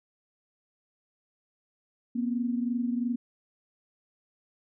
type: tone pair together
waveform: sine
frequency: 238.6 / 261.5 Hz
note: A#3 / C4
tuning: +41 / -1 cents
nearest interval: major second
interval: 158 cents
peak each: -27 / -33 dBFS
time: 2.15-3.16 s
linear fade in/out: 10 ms
effects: none